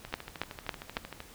two click trains, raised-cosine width 0.3 ms, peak -14 / -24 dBFS, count 4 / 16, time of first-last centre 0.14-0.969 / 0.05-1.204 s, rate 3.62 / 13 Hz, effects pink hiss -52 dBFS RMS until 1.34 s

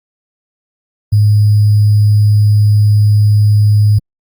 sine tone with sample-and-hold, 104.6 Hz, G#2, 13 cents sharp, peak -5 dBFS, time 1.12-3.99 s, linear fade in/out 10 ms, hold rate 4900 Hz, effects Opus 32 kbps

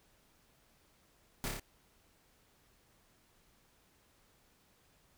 pink noise with echo, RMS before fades -37 dBFS, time 1.44-1.48 s, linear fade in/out 0 ms, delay 29 ms, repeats 4, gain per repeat -2 dB, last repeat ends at 1.596 s, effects pink hiss -69 dBFS RMS until 5.17 s

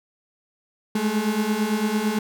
35% pulse beating tone pair, 207.7 / 216.6 Hz, G#3 / A3, 0 / -27 cents, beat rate 8.9 Hz, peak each -24 / -21 dBFS, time 0.95-2.19 s, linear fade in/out 5 ms, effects none

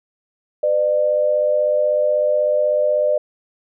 sine tone pair together, 503.8 / 600 Hz, B4 / D5, +34 / +37 cents, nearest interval minor third, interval 303 cents, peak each -21 / -15 dBFS, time 0.63-3.18 s, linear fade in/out 5 ms, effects none

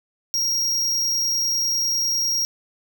square tone, 5610 Hz, F8, 7 cents sharp, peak -20 dBFS, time 0.34-2.45 s, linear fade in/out 0 ms, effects 10-bit

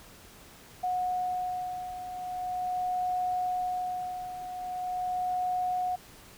sine beating tone pair, 729 / 729.42 Hz, F#5 / F#5, -26 / -25 cents, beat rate 0.42 Hz, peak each -36 / -30 dBFS, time 0.83-5.96 s, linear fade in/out 10 ms, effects pink hiss -52 dBFS RMS until 6.37 s

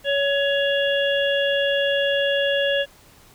harmonic tone, 560 Hz, C#5, 18 cents sharp, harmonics 1 / 3 / 5 / 6, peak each -20 / -25 / -27 / -28 dBFS, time 0.04-2.86 s, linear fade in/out 50 ms, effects pink hiss -51 dBFS RMS until 3.34 s

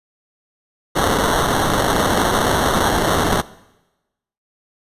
white noise with sample-and-hold, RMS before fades -17 dBFS, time 0.95-3.42 s, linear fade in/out 20 ms, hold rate 2450 Hz, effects noise-tail reverb RT60 1.0 s tail -20 dB re dry + resampled to 32000 Hz

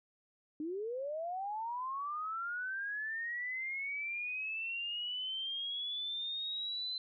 sine linear sweep, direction up, 293.7 to 4065 Hz, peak -36 dBFS, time 0.6-6.98 s, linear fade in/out 2 ms, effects none

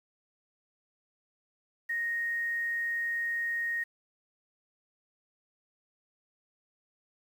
sine tone with quantisation, 1864.7 Hz, A#6, in tune, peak -29 dBFS, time 1.89-3.84 s, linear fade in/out 10 ms, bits 9, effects none

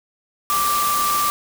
sine tone in noise, 1174.7 Hz, D6, in tune, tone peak -18 dBFS, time 0.5-1.3 s, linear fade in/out 0 ms, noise white, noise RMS -24 dBFS, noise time 0.5-1.3 s, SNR +3 dB, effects none

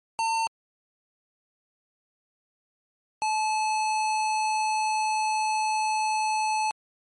square tone pair in turn, 902 / 864.8 Hz, A5 / A5, +43 / -30 cents, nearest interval minor second, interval 73 cents, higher first, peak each -24 / -24 dBFS, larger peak neither, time 0.19-0.47 / 3.22-6.71 s, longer second, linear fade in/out 0 ms, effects MP3 48 kbps

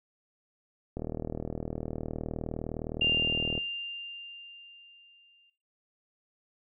click train, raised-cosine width 2 ms, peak -21 dBFS, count 104, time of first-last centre 0.97-3.578 s, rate 39.5 Hz
sine tone with exponential decay, 2794 Hz, F7, in tune, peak -22 dBFS, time 3.01-5.5 s, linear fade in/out 5 ms, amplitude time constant 540 ms
effects noise-tail reverb RT60 0.4 s tail -18 dB re dry

